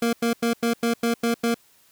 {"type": "tone bursts", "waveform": "25% pulse", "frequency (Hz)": 233.2, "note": "A#3", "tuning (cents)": 1, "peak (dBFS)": -16, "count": 8, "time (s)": [0.02, 1.544], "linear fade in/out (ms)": 5, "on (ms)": 110, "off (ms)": 92, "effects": ["white hiss -58 dBFS RMS until 1.91 s"]}